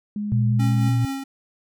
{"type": "tone", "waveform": "sine", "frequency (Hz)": 207.7, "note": "G#3", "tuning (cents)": 0, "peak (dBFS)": -24, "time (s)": [0.16, 0.89], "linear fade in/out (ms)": 2}
{"type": "tone with vibrato", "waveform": "sine", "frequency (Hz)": 118.5, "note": "A#2", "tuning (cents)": 29, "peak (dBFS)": -17, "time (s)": [0.32, 1.05], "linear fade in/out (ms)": 0, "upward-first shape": "sine", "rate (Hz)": 5.5, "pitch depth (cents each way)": 16}
{"type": "tone with tremolo", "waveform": "square", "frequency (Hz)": 271.3, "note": "C#4", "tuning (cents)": -37, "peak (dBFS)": -25, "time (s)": [0.59, 1.24], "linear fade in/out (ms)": 10, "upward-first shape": "triangle", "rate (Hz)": 4.4, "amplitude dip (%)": 50}
{"effects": []}